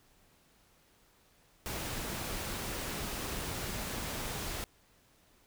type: noise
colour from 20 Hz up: pink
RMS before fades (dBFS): -38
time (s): 1.66-4.64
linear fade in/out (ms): 0
effects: pink hiss -66 dBFS RMS until 5.46 s